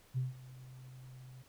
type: tone with ADSR envelope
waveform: sine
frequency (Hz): 128.5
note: C3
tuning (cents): -31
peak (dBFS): -29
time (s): 0.14-1.43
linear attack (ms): 34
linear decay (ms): 160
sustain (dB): -20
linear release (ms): 16
effects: tanh soft clip ceiling -26 dBFS + pink hiss -64 dBFS RMS until 1.48 s